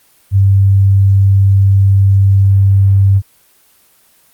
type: tone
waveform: sine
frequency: 98 Hz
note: G2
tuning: in tune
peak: -5 dBFS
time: 0.31-3.22 s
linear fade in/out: 50 ms
effects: white hiss -50 dBFS RMS until 4.33 s + Opus 24 kbps